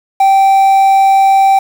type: tone with quantisation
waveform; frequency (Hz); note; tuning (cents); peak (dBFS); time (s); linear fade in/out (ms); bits
triangle; 779; G5; -11; -3; 0.2-1.59; 5; 5
effects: none